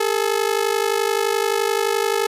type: ring-modulated tone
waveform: sawtooth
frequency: 429.8 Hz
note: A4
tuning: 41 cents flat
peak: -11 dBFS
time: 0-2.27 s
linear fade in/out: 5 ms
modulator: 25.8 Hz
effects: resampled to 32000 Hz